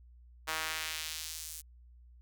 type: tone with high-pass filter sweep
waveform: sawtooth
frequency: 158.4 Hz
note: D#3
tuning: 31 cents sharp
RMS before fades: -39 dBFS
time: 0.47-1.62 s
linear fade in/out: 20 ms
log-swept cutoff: 1100 to 8700 Hz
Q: 0.92
effects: added 60 Hz sine -54 dBFS peak until 2.21 s